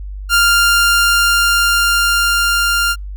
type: tone with level ramp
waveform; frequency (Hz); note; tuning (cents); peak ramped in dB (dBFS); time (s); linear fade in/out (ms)
sawtooth; 1396.9; F6; 0; -5 to -9; 0.29-2.96; 50
effects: added 49 Hz sine -24 dBFS peak until 3.16 s + Opus 48 kbps

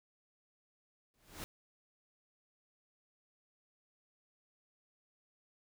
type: noise with exponential growth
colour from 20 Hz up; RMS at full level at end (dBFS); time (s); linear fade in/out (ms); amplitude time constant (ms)
pink; -41; 1.14-1.44; 0; 65
effects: none

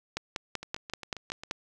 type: two click trains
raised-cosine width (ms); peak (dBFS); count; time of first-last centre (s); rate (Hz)
0.2; -14 / -23; 8 / 7; 0.17-1.511 / 0.63-1.435; 5.22 / 7.45
effects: none

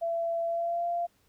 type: tone with pitch glide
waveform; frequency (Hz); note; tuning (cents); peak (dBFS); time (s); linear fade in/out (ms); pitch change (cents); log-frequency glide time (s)
sine; 672 to 690.5; E5 to F5; +33 to -20; -27; 0.01-1.07; 20; +47; 0.45-0.86
effects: pink hiss -68 dBFS RMS until 1.28 s

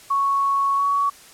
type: tone with pitch glide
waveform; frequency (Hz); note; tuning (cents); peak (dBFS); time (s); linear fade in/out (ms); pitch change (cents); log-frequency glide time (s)
sine; 1108.7 to 1124.8; C#6 to C#6; 0 to +25; -17; 0.1-1.1; 10; +25; 0.77-0.82
effects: white hiss -46 dBFS RMS until 1.33 s + low-pass 11000 Hz 12 dB/octave

